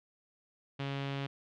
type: tone with low-pass filter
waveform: sawtooth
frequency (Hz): 138.59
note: C#3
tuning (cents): 0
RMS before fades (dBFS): -37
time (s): 0.79-1.27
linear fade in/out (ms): 10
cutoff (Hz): 3200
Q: 2.2
effects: none